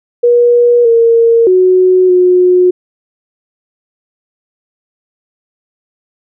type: tone with pitch steps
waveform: sine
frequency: 480.4 / 461.5 / 369.1 / 362.3 Hz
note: B4 / A#4 / F#4 / F#4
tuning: -48 / -17 / -4 / -36 cents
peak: -4 dBFS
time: 0.23-2.71 s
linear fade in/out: 10 ms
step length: 620 ms
effects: none